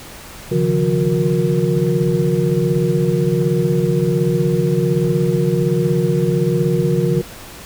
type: tone cluster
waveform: sine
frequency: 138.2 / 154.1 / 175.4 / 362.2 / 468.2 Hz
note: C#3 / D#3 / F3 / F#4 / A#4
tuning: -5 / -16 / +8 / -37 / +8 cents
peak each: -20 / -20 / -19 / -20 / -21 dBFS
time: 0.51-7.22 s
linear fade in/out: 10 ms
effects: pink hiss -36 dBFS RMS until 7.65 s